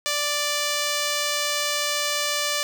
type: tone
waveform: 5% pulse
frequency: 587.3 Hz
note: D5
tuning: in tune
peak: -11 dBFS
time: 0.06-2.63 s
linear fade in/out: 0 ms
effects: none